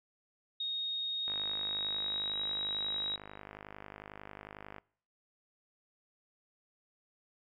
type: tone with pitch glide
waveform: sine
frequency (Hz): 3729 to 3829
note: A#7 to A#7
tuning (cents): 0 to +46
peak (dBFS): -33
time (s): 0.6-3.16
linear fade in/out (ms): 5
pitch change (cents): +46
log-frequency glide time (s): 1.16-2.43
type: click train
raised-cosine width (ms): 0.5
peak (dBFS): -30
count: 180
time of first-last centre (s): 1.28-4.783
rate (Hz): 51.1
effects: noise-tail reverb RT60 0.6 s tail -25 dB re dry